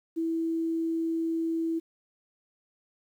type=tone; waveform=sine; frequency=328 Hz; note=E4; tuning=9 cents flat; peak=-26 dBFS; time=0.16-1.8 s; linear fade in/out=20 ms; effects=10-bit